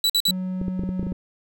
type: tone bursts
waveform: 40% pulse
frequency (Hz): 3944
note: B7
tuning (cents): -3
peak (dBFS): -16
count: 3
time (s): 0.04-0.309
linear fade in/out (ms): 2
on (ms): 57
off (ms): 49
type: tone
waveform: triangle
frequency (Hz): 185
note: F#3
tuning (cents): 0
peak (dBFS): -23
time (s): 0.28-1.13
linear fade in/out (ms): 5
type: clicks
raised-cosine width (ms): 3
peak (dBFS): -16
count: 9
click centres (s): 0.615 / 0.682 / 0.794 / 0.836 / 0.891 / 0.995 / 1.03 / 1.068 / 1.121
effects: none